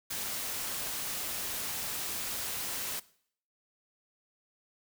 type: noise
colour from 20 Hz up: white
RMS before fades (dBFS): -36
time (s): 0.1-3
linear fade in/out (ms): 10
effects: noise-tail reverb RT60 0.6 s tail -20 dB re dry